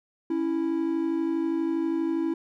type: tone pair together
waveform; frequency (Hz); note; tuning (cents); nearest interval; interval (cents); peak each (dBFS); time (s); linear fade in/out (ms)
triangle; 277.2 / 329.6; C#4 / E4; 0 / 0; minor third; 300; -28 / -23; 0.3-2.34; 5
effects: none